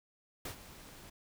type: noise with ADSR envelope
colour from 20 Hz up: pink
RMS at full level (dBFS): -40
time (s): 0.45-1.1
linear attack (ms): 4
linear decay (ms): 100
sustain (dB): -13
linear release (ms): 8
effects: none